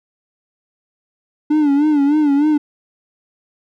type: tone with vibrato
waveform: triangle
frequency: 292.8 Hz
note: D4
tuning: 5 cents flat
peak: -9 dBFS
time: 1.5-2.58 s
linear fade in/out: 10 ms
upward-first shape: sine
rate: 3.3 Hz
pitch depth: 89 cents each way
effects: none